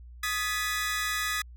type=chord; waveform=sawtooth; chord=G# minor; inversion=second; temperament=equal with one note detuned; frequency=1244.5 / 1700 / 1975.5 Hz; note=D#6 / G#6 / B6; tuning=0 / +40 / 0 cents; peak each=-29 dBFS; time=0.23-1.42 s; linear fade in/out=5 ms; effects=added 60 Hz sine -44 dBFS peak until 1.56 s